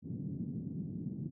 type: band-pass noise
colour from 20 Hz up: pink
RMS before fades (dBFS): -40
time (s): 0.02-1.31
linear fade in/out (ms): 50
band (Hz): 130 to 240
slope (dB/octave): 24
effects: none